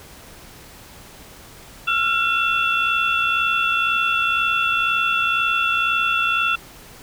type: tone cluster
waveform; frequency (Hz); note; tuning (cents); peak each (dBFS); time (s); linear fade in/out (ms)
sine; 1347 / 1409 / 2702 / 3431; E6 / F6 / E7 / A7; +37 / +15 / +42 / -44; -22 / -24 / -20 / -28; 1.87-6.56; 10
effects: pink hiss -43 dBFS RMS until 7.02 s